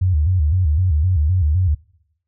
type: tone with vibrato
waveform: sine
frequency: 83.2 Hz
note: E2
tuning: 17 cents sharp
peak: -13 dBFS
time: 0.01-1.75 s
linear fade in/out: 10 ms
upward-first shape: square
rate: 3.9 Hz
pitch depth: 180 cents each way
effects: noise-tail reverb RT60 0.8 s tail -25 dB re dry